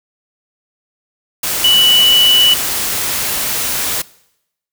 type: tone in noise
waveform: sine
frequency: 2960 Hz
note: F#7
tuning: in tune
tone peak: -7 dBFS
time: 1.64-2.54 s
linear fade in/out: 5 ms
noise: white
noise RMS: -18 dBFS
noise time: 1.43-4.02 s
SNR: +8 dB
effects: noise-tail reverb RT60 0.8 s tail -21 dB re dry